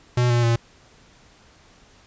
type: tone with pitch steps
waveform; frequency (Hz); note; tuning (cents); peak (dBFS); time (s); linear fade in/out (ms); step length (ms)
square; 122.6 / 119.66 / 116.79; B2 / A#2 / A#2; -12 / +46 / +4; -17; 0.17-0.56; 5; 130
effects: pink hiss -53 dBFS RMS until 2.06 s + resampled to 16000 Hz